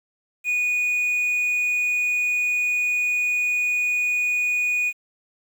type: tone with quantisation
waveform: triangle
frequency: 2465 Hz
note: D#7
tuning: 17 cents flat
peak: -18 dBFS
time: 0.44-4.93 s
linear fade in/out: 50 ms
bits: 8
effects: none